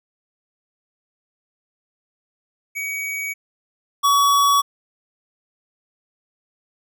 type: tone pair in turn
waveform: square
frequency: 2260 / 1130 Hz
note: C#7 / C#6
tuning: +33 / +33 cents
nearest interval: octave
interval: 1200 cents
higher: first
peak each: -25 / -14 dBFS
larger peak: second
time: 2.75-3.34 / 4.03-4.62 s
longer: neither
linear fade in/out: 20 ms
effects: none